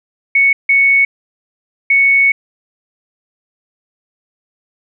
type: tone bursts at uneven times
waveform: sine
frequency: 2217 Hz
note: C#7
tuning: in tune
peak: -7 dBFS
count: 3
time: 0.35-0.53 / 0.69-1.05 / 1.9-2.32 s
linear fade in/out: 5 ms
effects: none